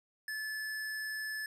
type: tone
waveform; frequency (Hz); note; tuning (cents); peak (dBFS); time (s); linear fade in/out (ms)
square; 1734; A6; -26; -37; 0.28-1.46; 2
effects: resampled to 32000 Hz + 11-bit